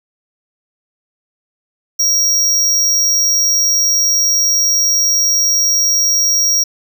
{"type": "tone", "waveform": "square", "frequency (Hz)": 5650, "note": "F8", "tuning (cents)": 19, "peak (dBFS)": -11, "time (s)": [1.99, 6.64], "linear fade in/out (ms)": 10, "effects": []}